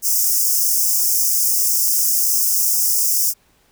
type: high-pass noise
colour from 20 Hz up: white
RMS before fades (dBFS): -17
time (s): 0.02-3.34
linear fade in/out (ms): 50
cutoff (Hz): 5100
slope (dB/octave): 96
effects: pink hiss -58 dBFS RMS until 3.71 s